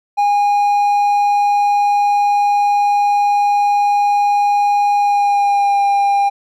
triangle tone with pitch glide, 818 to 802.6 Hz, G#5 to G5, -26 to +41 cents, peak -9 dBFS, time 0.17-6.3 s, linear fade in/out 20 ms, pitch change -33 cents, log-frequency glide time 4.96-5.82 s, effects none

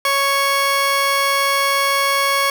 15% pulse tone pair together, 554.4 / 1108.8 Hz, C#5 / C#6, 0 / 0 cents, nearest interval octave, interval 1200 cents, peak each -13 dBFS, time 0.05-2.5 s, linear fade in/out 2 ms, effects none

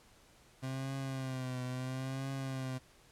30% pulse tone with vibrato, 130.81 Hz, C3, in tune, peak -34 dBFS, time 0.62-2.79 s, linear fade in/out 20 ms, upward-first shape triangle, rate 0.74 Hz, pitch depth 68 cents each way, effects pink hiss -63 dBFS RMS until 3.11 s + low-pass 11000 Hz 12 dB/octave

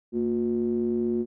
triangle ring-modulated tone, 64.6 Hz, C2, 21 cents flat, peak -18 dBFS, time 0.12-1.26 s, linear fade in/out 50 ms, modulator 295 Hz, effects none

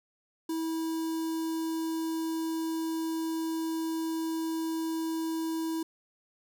square tone with notch filter, 324.2 Hz, E4, 29 cents flat, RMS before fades -32 dBFS, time 0.49-5.83 s, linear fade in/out 5 ms, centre 2100 Hz, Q 0.7, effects none

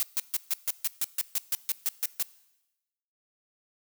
blue noise bursts, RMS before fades -27 dBFS, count 14, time 0-2.226 s, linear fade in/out 0 ms, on 29 ms, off 140 ms, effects noise-tail reverb RT60 1.0 s tail -20 dB re dry

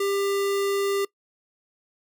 square tone, 397.6 Hz, G4, 25 cents sharp, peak -23 dBFS, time 0-1.05 s, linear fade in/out 5 ms, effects noise-tail reverb RT60 0.1 s tail -22 dB re dry

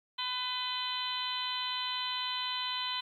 harmonic tone with a mistuned harmonic, 501 Hz, B4, 25 cents sharp, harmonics 2 / 3 / 4 / 5 / 6 / 7 / 8, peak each -38 / -46 / -45 / -45 / -37 / -42 / -38 dBFS, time 0.18-3.01 s, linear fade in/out 10 ms, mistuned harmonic 6, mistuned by +33 cents, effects 11-bit

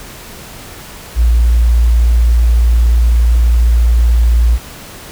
sine tone, 58.27 Hz, A#1, in tune, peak -6 dBFS, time 1.15-4.59 s, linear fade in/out 50 ms, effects pink hiss -32 dBFS RMS until 5.11 s

